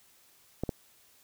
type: clicks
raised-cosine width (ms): 2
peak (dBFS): -17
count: 2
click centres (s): 0.636 / 0.692
effects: white hiss -62 dBFS RMS until 1.23 s